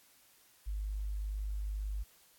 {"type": "tone", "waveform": "sine", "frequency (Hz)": 51.1, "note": "G#1", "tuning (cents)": -27, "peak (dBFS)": -34, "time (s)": [0.66, 2.04], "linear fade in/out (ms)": 20, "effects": ["white hiss -64 dBFS RMS until 2.38 s", "AAC 64 kbps"]}